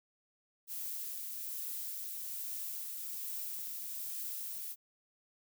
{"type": "noise with tremolo", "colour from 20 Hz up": "violet", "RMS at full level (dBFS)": -40, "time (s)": [0.67, 4.76], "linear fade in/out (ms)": 50, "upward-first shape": "triangle", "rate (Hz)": 1.2, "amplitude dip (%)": 25, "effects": []}